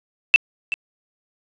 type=tone with echo; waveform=sine; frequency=2658 Hz; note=E7; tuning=14 cents sharp; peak=-6 dBFS; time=0.34-0.36 s; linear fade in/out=0 ms; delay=380 ms; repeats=1; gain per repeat=-14 dB; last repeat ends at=0.74 s; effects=resampled to 16000 Hz + 7-bit